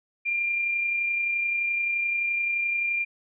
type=tone with amplitude modulation; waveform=sine; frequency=2390 Hz; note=D7; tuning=30 cents sharp; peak=-22 dBFS; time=0.25-3.05 s; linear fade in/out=20 ms; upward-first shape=sine; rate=31.6 Hz; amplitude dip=30%; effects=none